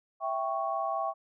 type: chord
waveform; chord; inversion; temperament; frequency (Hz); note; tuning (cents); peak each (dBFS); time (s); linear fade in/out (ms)
sine; C# diminished; first; equal; 659.3 / 784 / 1108.7; E5 / G5 / C#6; 0 / 0 / 0; -33; 0.2-1.14; 50
effects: none